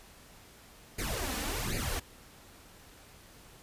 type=noise with flanger; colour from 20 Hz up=pink; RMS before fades=-34 dBFS; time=0.98-2 s; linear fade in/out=10 ms; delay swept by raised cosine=0.44 to 4.04 ms; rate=1.3 Hz; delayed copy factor=+1; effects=pink hiss -55 dBFS RMS until 3.62 s + resampled to 32000 Hz